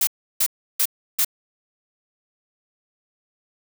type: noise bursts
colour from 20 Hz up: blue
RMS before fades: -19 dBFS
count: 4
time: 0.01-1.248 s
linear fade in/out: 5 ms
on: 62 ms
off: 330 ms
effects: none